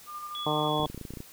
sine tone with tremolo, 1200 Hz, D6, 37 cents sharp, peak -35 dBFS, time 0.06-0.71 s, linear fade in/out 50 ms, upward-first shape square, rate 12 Hz, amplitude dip 35%
sine tone, 3383 Hz, G#7, 31 cents sharp, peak -34 dBFS, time 0.35-0.86 s, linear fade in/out 0 ms
harmonic tone, 151.7 Hz, D#3, 44 cents flat, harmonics 1 / 2 / 3 / 4 / 5 / 6 / 7, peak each -33 / -33 / -33 / -33 / -33 / -33 / -33 dBFS, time 0.46-0.86 s, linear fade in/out 5 ms
clicks, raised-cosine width 3 ms, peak -26 dBFS, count 12, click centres 0.8 / 0.832 / 0.864 / 0.9 / 0.946 / 0.977 / 1.013 / 1.052 / 1.106 / 1.137 / 1.172 / 1.204 s
effects white hiss -51 dBFS RMS until 1.32 s

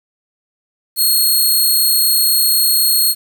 10% pulse tone, 4283 Hz, C8, 40 cents sharp, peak -4 dBFS, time 0.96-3.15 s, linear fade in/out 50 ms, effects 7-bit

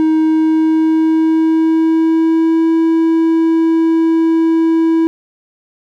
triangle tone with pitch glide, 315.7 to 326.6 Hz, D#4 to E4, +25 to -16 cents, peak -7 dBFS, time 0-5.07 s, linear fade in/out 0 ms, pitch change +59 cents, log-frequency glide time 0.2-2.71 s, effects none

